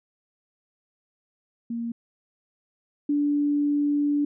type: tone pair in turn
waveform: sine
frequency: 233.1 / 290.6 Hz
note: A#3 / D4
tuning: 0 / -18 cents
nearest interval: major third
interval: 382 cents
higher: second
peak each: -27 / -20 dBFS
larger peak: second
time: 1.7-1.92 / 3.09-4.25 s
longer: second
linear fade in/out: 5 ms
effects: none